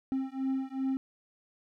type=beating tone pair; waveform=triangle; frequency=264.6 / 267.2 Hz; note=C4 / C4; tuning=+20 / +36 cents; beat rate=2.6 Hz; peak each=-31 dBFS; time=0.12-0.97 s; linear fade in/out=0 ms; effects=none